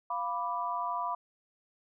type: chord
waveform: sine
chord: B diminished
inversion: second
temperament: equal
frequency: 698.5 / 987.8 / 1174.7 Hz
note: F5 / B5 / D6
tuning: 0 / 0 / 0 cents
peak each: -37 / -33 / -36 dBFS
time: 0.1-1.15 s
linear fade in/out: 5 ms
effects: none